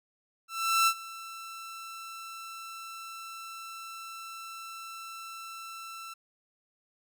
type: tone with ADSR envelope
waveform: sawtooth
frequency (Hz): 1336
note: E6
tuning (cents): +23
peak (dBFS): -17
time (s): 0.48-6.14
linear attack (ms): 390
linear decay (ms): 66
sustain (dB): -20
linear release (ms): 9
effects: none